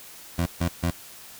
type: tone bursts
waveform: 20% pulse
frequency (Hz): 86.1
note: F2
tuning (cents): -24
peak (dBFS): -17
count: 3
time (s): 0.38-0.909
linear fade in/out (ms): 10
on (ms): 83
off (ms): 140
effects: white hiss -45 dBFS RMS until 1.39 s